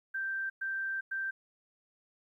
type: tone bursts at uneven times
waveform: sine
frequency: 1568 Hz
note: G6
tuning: in tune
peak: -32 dBFS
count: 3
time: 0.14-0.5 / 0.61-1.01 / 1.11-1.31 s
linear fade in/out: 10 ms
effects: 12-bit